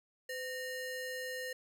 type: ring-modulated tone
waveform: square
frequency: 1174.7 Hz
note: D6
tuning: in tune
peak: -36 dBFS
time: 0.29-1.53 s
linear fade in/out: 5 ms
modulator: 665 Hz
effects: none